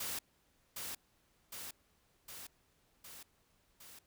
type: noise with echo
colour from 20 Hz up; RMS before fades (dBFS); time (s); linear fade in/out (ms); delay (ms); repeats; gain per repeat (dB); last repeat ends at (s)
white; -40; 0-0.19; 5; 760; 5; -3; 3.99
effects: pink hiss -73 dBFS RMS until 4.06 s